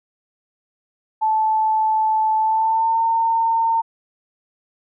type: tone with pitch glide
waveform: sine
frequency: 873 to 909.5 Hz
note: A5 to A#5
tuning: -14 to -43 cents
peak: -15 dBFS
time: 1.21-3.82 s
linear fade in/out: 20 ms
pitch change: +71 cents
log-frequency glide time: 2.39-3.02 s
effects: none